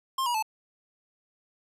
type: tone with pitch steps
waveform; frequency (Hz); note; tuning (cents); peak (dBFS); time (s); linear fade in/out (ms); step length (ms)
square; 1061 / 961.8 / 871.8; C6 / B5 / A5; +24 / -46 / -16; -26; 0.18-0.426; 5; 82
effects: resampled to 32000 Hz